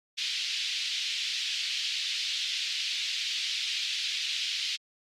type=band-pass noise; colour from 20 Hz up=white; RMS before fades=-32 dBFS; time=0.17-4.77 s; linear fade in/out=20 ms; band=2600 to 4400 Hz; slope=24 dB/octave; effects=Opus 48 kbps